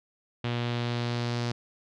sawtooth tone with low-pass filter sweep, 119.7 Hz, A#2, 46 cents sharp, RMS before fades -30 dBFS, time 0.44-1.52 s, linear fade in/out 5 ms, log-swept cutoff 3300 to 5000 Hz, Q 2.3, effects none

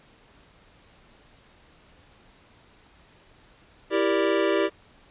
square chord, E half-diminished seventh, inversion none, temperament equal, 329.6 / 392 / 466.2 / 587.3 Hz, E4 / G4 / Bb4 / D5, 0 / 0 / 0 / 0 cents, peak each -27 / -25 / -30 / -27 dBFS, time 3.9-4.7 s, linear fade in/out 50 ms, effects pink hiss -56 dBFS RMS until 5.1 s + resampled to 8000 Hz

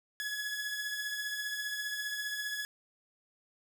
sawtooth beating tone pair, 1689 / 1704 Hz, G#6 / G#6, +29 / +44 cents, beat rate 15 Hz, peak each -32 / -39 dBFS, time 0.2-2.65 s, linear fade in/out 0 ms, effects none

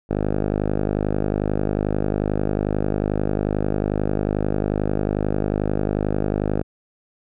5% pulse tone with low-pass filter, 51.2 Hz, G#1, 24 cents flat, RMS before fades -22 dBFS, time 0.09-6.63 s, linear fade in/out 20 ms, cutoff 790 Hz, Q 0.56, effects none

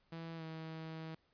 sawtooth tone with pitch glide, 164.81 to 160.49 Hz, E3 to E3, 0 to -46 cents, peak -40 dBFS, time 0.12-1.15 s, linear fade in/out 5 ms, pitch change -46 cents, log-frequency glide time 0.36-0.43 s, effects pink hiss -75 dBFS RMS until 1.33 s + resampled to 11025 Hz

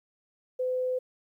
sine tone, 508 Hz, B4, 49 cents sharp, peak -26 dBFS, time 0.59-0.99 s, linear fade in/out 10 ms, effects 11-bit

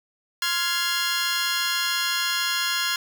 15% pulse chord, F minor, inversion second, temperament just, 1047.7 / 1396.9 / 1676.3 Hz, C6 / F6 / Ab6, +2 / 0 / +16 cents, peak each -23 / -20 / -20 dBFS, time 0.42-2.96 s, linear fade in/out 2 ms, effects none

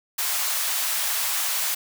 white high-pass noise, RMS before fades -25 dBFS, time 0.18-1.75 s, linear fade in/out 10 ms, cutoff 690 Hz, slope 24 dB/octave, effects none

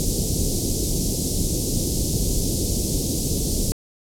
pink band-stop noise, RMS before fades -22 dBFS, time 0-3.72 s, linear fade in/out 0 ms, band 440 to 5000 Hz, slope 24 dB/octave, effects low-pass 12000 Hz 12 dB/octave

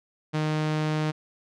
sawtooth tone, 154.2 Hz, D#3, 15 cents flat, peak -20 dBFS, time 0.33-1.12 s, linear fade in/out 20 ms, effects low-pass 5000 Hz 12 dB/octave

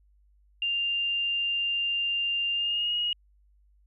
sine tone with pitch glide, 2794 to 2883 Hz, F7 to F#7, 0 to -46 cents, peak -25 dBFS, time 0.62-3.13 s, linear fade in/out 2 ms, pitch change +54 cents, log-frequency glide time 2.53-2.95 s, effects added 50 Hz sine -59 dBFS peak until 3.86 s

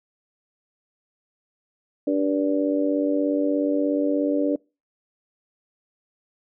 harmonic tone, 96.8 Hz, G2, 21 cents flat, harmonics 3 / 4 / 5 / 6, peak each -21 / -31 / -27 / -26 dBFS, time 2.07-4.56 s, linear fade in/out 5 ms, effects noise-tail reverb RT60 0.3 s tail -26 dB re dry

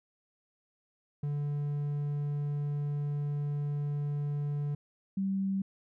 triangle / sine tone pair in turn, 145.4 / 193.7 Hz, D3 / G3, -17 / -20 cents, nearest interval perfect fourth, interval 497 cents, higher second, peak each -28 dBFS, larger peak neither, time 1.23-4.75 / 5.17-5.62 s, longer first, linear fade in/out 5 ms, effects none

